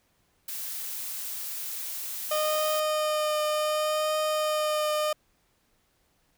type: noise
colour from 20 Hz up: blue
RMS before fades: -35 dBFS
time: 0.48-2.8 s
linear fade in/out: 5 ms
type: tone with vibrato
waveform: 30% pulse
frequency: 612 Hz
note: D#5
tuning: 29 cents flat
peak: -22 dBFS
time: 2.31-5.13 s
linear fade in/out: 5 ms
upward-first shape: triangle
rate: 0.67 Hz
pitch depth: 16 cents each way
effects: pink hiss -69 dBFS RMS until 6.37 s